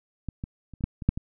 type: clicks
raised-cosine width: 5 ms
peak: -19 / -20 / -30 / -29 / -12 / -23 / -7 / -19 dBFS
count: 8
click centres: 0.287 / 0.439 / 0.737 / 0.808 / 0.84 / 1.022 / 1.09 / 1.175 s
effects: none